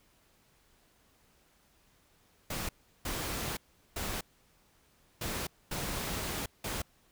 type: noise bursts at uneven times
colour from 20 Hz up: pink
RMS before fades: -36 dBFS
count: 6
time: 2.5-2.69 / 3.05-3.57 / 3.96-4.21 / 5.21-5.47 / 5.71-6.46 / 6.64-6.82 s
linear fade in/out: 5 ms
effects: pink hiss -67 dBFS RMS until 7.11 s